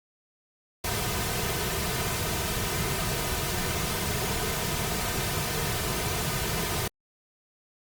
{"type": "noise with comb filter", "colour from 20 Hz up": "pink", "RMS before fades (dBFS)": -29, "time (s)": [0.84, 6.88], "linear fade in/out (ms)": 5, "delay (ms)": 3.6, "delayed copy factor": -0.65, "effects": ["Opus 48 kbps"]}